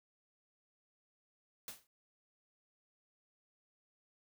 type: noise with exponential decay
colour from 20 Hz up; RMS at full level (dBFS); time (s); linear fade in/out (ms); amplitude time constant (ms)
white; -42; 1.68-1.87; 1; 40
effects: none